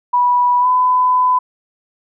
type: tone with pitch glide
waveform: sine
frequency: 980 to 1004.6 Hz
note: B5 to B5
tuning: -14 to +29 cents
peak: -10 dBFS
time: 0.13-1.39 s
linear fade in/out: 10 ms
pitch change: +43 cents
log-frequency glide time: 0.6-0.67 s
effects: none